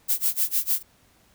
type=noise with tremolo; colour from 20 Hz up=violet; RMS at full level=-21 dBFS; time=0.08-0.83 s; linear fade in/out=20 ms; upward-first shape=sine; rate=6.6 Hz; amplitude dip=95%; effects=pink hiss -60 dBFS RMS until 1.34 s